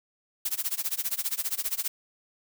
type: noise with tremolo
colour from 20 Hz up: blue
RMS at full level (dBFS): -27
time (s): 0.45-1.88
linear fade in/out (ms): 5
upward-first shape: sine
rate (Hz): 15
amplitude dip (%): 95
effects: none